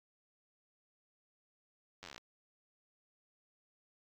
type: slowing click train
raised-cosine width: 0.2 ms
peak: -30 dBFS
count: 12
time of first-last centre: 2.03-2.18 s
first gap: 10 ms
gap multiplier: 1.06
effects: AAC 48 kbps